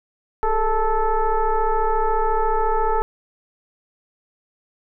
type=tone with frequency modulation; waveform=sine; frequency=448.1 Hz; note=A4; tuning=32 cents sharp; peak=-16 dBFS; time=0.43-3.02 s; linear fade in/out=0 ms; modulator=431 Hz; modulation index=1.7; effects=none